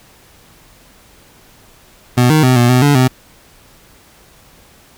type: tone with pitch steps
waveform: 25% pulse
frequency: 123.6 / 155.3 / 127.8 / 120.9 / 126 / 144.2 / 128.3 Hz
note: B2 / D#3 / C3 / B2 / B2 / D3 / C3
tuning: +2 / -3 / -40 / -36 / +35 / -31 / -34 cents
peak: -4 dBFS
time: 2.17-3.08 s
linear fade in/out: 10 ms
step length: 130 ms
effects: pink hiss -46 dBFS RMS until 4.97 s